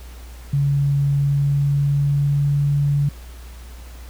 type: tone with pitch glide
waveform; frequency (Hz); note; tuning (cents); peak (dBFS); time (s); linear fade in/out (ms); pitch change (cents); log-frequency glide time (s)
sine; 141 to 143.13; C#3 to D3; +30 to -44; -15; 0.53-3.09; 5; +26; 1.04-2.66
effects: added 60 Hz sine -35 dBFS peak until 4.09 s + pink hiss -46 dBFS RMS until 4.09 s